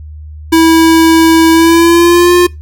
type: tone with pitch glide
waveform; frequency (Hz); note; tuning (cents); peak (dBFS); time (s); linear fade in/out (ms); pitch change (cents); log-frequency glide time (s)
square; 326.2 to 353.7; E4 to F4; -18 to +22; -4; 0.52-2.47; 10; +140; 1.52-2.35
effects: noise-tail reverb RT60 0.2 s tail -21 dB re dry + added 76 Hz sine -25 dBFS peak until 2.61 s